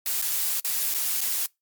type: noise with dropouts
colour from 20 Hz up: blue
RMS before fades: -26 dBFS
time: 0.06-1.46 s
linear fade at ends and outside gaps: 1 ms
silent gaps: 0.216-0.222 / 0.599-0.647 / 0.941-0.946 / 1.207-1.213 s
effects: noise-tail reverb RT60 0.2 s tail -25 dB re dry + MP3 96 kbps